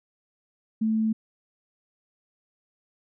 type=tone; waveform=sine; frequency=220 Hz; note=A3; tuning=in tune; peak=-21 dBFS; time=0.81-1.13 s; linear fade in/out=10 ms; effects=none